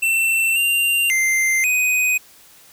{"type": "tone with pitch steps", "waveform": "square", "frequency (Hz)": [2687, 2780, 2087, 2500], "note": ["E7", "F7", "C7", "D#7"], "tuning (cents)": [33, -9, -5, 8], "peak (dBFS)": -16, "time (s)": [0.02, 2.18], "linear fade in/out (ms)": 10, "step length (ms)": 540, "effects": ["white hiss -48 dBFS RMS until 2.72 s"]}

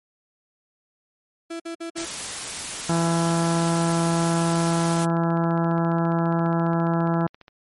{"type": "tone bursts", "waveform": "35% pulse", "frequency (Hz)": 333.3, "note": "E4", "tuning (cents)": 19, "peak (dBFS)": -28, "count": 4, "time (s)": [1.5, 2.053], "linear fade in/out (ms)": 10, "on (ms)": 100, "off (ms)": 51}
{"type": "noise", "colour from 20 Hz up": "white", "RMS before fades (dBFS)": -31, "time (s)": [1.96, 5.06], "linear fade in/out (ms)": 20}
{"type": "harmonic tone", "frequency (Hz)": 167.3, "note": "E3", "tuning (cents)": 26, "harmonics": [1, 2, 3, 4, 5, 6, 7, 8, 9, 10], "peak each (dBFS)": [-21, -26, -34, -29, -31, -32, -41, -33, -44, -40], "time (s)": [2.89, 7.27], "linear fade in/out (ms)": 5}
{"type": "click train", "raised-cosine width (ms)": 0.3, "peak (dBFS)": -29, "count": 46, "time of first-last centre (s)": [4.42, 7.481], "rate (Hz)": 14.7}
{"effects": ["MP3 48 kbps"]}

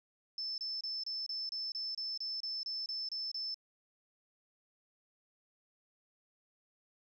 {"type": "tone bursts", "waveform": "sine", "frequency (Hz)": 5274, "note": "E8", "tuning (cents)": 0, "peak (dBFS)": -36, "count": 14, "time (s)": [0.38, 3.544], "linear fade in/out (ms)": 2, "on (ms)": 200, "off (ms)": 28, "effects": ["12-bit"]}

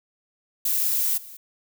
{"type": "noise with level steps", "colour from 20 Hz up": "violet", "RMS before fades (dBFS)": [-23, -42], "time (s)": [0.65, 1.37], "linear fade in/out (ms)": 5, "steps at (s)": 1.17, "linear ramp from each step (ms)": 10, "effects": []}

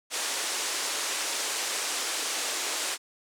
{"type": "band-pass noise", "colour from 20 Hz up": "white", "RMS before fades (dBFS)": -31, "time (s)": [0.1, 2.98], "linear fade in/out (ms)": 50, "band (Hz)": [320, 8900], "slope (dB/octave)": 24, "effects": []}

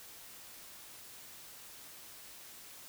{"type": "silence", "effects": ["white hiss -52 dBFS RMS until 2.88 s"]}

